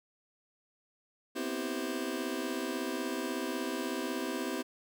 sawtooth chord, C major seventh, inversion third, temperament just, 245.3 / 261.6 / 327 / 392.4 Hz, B3 / C4 / E4 / G4, -12 / 0 / -14 / +2 cents, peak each -38 / -33 / -34 / -35 dBFS, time 1.35-4.63 s, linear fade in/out 20 ms, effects none

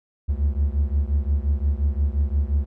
triangle beating tone pair, 69.3 / 75 Hz, C#2 / D2, 0 / +37 cents, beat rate 5.7 Hz, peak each -19 / -21 dBFS, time 0.28-2.66 s, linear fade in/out 20 ms, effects none

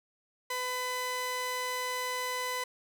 sawtooth tone pair together, 502 / 1004 Hz, B4 / B5, +28 / +28 cents, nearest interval octave, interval 1200 cents, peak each -34 / -28 dBFS, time 0.5-2.64 s, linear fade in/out 5 ms, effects none

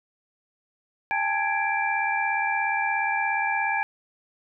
sine tone cluster, 803 / 880 / 1662 / 2348 Hz, G5 / A5 / G#6 / D7, +41 / 0 / +1 / -1 cents, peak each -28 dBFS, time 1.11-3.83 s, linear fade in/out 0 ms, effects none

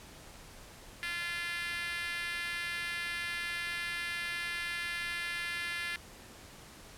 5% pulse tone with high-pass filter, 345.6 Hz, F4, 18 cents flat, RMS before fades -37 dBFS, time 1.03-5.96 s, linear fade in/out 0 ms, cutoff 1800 Hz, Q 3.2, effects pink hiss -52 dBFS RMS until 6.97 s + low-pass 12000 Hz 12 dB/octave

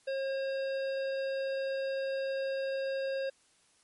harmonic tone, 539 Hz, C#5, 49 cents flat, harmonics 1 / 3 / 5 / 7 / 9, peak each -31 / -43 / -48 / -52 / -51 dBFS, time 0.07-3.3 s, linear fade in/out 10 ms, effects white hiss -67 dBFS RMS until 3.83 s + MP3 48 kbps

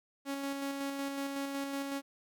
sawtooth tone with tremolo, 277.2 Hz, C#4, in tune, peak -30 dBFS, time 0.25-2.02 s, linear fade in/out 50 ms, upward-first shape square, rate 5.4 Hz, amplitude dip 30%, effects none

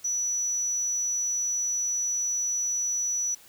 sine tone, 5910 Hz, F#8, 3 cents flat, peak -25 dBFS, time 0.04-3.35 s, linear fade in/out 10 ms, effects white hiss -53 dBFS RMS until 3.48 s

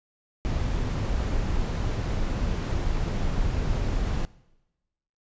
brown noise, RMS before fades -26 dBFS, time 0.45-4.25 s, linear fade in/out 0 ms, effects noise-tail reverb RT60 1.0 s tail -21 dB re dry + resampled to 16000 Hz

